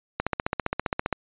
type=click train; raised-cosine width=0.5 ms; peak=-9 dBFS; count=15; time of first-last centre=0.2-1.127 s; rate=15.1 Hz; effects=resampled to 8000 Hz